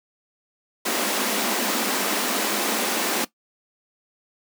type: high-pass noise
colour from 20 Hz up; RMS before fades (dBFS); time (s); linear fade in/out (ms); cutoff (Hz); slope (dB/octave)
pink; -24; 0.85-3.25; 10; 200; 96
effects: noise-tail reverb RT60 0.1 s tail -17 dB re dry